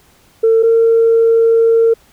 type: tone pair in turn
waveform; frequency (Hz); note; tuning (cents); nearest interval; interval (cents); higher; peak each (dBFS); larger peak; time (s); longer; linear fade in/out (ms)
sine; 450.2 / 456.5; A4 / A#4; +40 / -36; unison; 24; second; -6; neither; 0.43-0.63 / 0.63-1.94; second; 10
effects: tanh soft clip ceiling -3 dBFS + pink hiss -50 dBFS RMS until 2.12 s